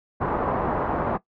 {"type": "low-pass noise", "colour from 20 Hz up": "white", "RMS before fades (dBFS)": -25, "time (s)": [0.2, 1.18], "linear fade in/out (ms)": 20, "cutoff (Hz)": 1100, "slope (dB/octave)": 24, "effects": ["noise-tail reverb RT60 0.1 s tail -18 dB re dry"]}